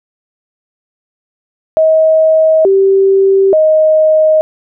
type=tone with pitch steps; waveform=sine; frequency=635 / 388.4 / 625 Hz; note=D#5 / G4 / D#5; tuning=+35 / -16 / +8 cents; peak=-5 dBFS; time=1.77-4.41 s; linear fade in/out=0 ms; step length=880 ms; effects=none